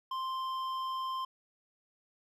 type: tone with hard clipping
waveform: sine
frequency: 1046.5 Hz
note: C6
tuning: in tune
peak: -35 dBFS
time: 0.11-1.25 s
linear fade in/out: 5 ms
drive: 8 dB
effects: none